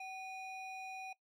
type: ring-modulated tone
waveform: triangle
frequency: 1610 Hz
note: G6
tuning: 46 cents sharp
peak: -38 dBFS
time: 0-1.13 s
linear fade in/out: 5 ms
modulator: 851 Hz
effects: noise-tail reverb RT60 0.1 s tail -19 dB re dry